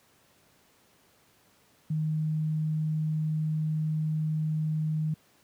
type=tone; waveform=sine; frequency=155.56 Hz; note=D#3; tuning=in tune; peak=-25 dBFS; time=1.9-5.14 s; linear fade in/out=5 ms; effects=pink hiss -63 dBFS RMS until 5.43 s + high-pass 100 Hz 12 dB/octave